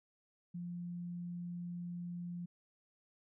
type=tone; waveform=sine; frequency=174.61 Hz; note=F3; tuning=in tune; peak=-40 dBFS; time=0.54-2.46 s; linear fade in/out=10 ms; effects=none